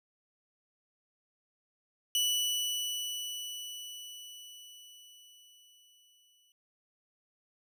sawtooth tone with exponential decay, 2960 Hz, F#7, in tune, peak -23 dBFS, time 2.15-6.52 s, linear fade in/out 1 ms, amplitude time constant 950 ms, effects none

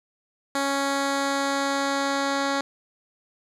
10% pulse tone with low-pass filter sweep, 277.2 Hz, C#4, in tune, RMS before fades -25 dBFS, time 0.55-2.61 s, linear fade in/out 2 ms, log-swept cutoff 9400 to 6000 Hz, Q 0.97, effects none

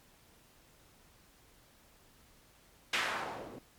blue noise with low-pass filter sweep, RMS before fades -37 dBFS, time 2.93-3.59 s, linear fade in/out 5 ms, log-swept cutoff 2600 to 300 Hz, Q 1.2, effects pink hiss -63 dBFS RMS until 3.78 s + MP3 96 kbps

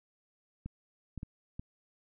clicks, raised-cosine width 5 ms, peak -27 dBFS, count 4, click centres 0.66 / 1.177 / 1.231 / 1.595 s, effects none

